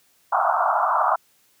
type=band-pass noise; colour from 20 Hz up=pink; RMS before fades=-20 dBFS; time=0.32-1.16 s; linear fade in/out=10 ms; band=650 to 1400 Hz; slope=96 dB/octave; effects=white hiss -61 dBFS RMS until 1.6 s + high-pass 60 Hz 12 dB/octave